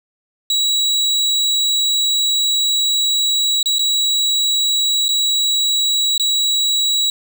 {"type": "tone with dropouts", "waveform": "35% pulse", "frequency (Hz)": 3892, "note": "B7", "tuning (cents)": -26, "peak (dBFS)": -12, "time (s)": [0.5, 7.1], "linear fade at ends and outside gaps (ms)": 2, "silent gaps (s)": [[3.629, 3.658], [3.785, 3.792], [5.083, 5.089], [6.179, 6.197]], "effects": []}